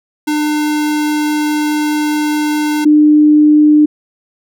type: tone pair in turn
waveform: square / sine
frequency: 300.8 / 300.8 Hz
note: D4 / D4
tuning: +42 / +42 cents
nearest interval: unison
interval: 0 cents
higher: neither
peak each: -13 / -4 dBFS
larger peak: second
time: 0.27-2.85 / 2.85-3.86 s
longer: first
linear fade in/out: 10 ms
effects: none